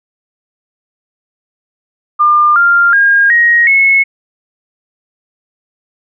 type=tone with pitch steps; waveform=sine; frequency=1200 / 1394.5 / 1620.4 / 1883 / 2188 Hz; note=D6 / F6 / G#6 / A#6 / C#7; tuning=+37 / -3 / -43 / +17 / -23 cents; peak=-5 dBFS; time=2.19-4.04 s; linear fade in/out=20 ms; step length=370 ms; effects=none